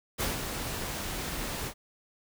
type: noise with ADSR envelope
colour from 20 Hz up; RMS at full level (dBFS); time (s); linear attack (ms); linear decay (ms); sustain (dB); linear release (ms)
pink; -29; 0.18-1.74; 28; 150; -6; 74
effects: none